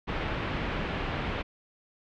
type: low-pass noise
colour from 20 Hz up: pink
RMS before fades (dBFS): -32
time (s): 0.07-1.43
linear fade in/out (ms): 20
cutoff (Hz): 3100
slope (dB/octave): 24
effects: none